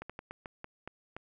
slowing click train, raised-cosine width 0.5 ms, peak -26 dBFS, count 8, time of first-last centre 0.02-1.166 s, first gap 76 ms, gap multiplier 1.25, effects none

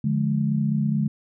sine chord, D diminished, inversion none, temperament just, 146.83 / 176.2 / 211.4 Hz, D3 / F3 / Ab3, 0 / +16 / +31 cents, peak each -23 / -29 / -23 dBFS, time 0.04-1.08 s, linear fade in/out 5 ms, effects none

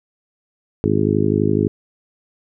harmonic tone, 51.91 Hz, G#1, in tune, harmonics 2 / 3 / 4 / 5 / 6 / 7 / 8, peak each -22 / -22 / -22 / -22 / -22 / -22 / -22 dBFS, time 0.84-1.68 s, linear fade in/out 0 ms, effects none

